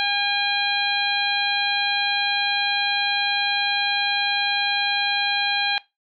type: harmonic tone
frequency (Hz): 810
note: G#5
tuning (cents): -43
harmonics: 1 / 2 / 3 / 4 / 5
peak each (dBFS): -26 / -26 / -26 / -26 / -26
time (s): 0-5.78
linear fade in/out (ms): 0
effects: noise-tail reverb RT60 0.2 s tail -19 dB re dry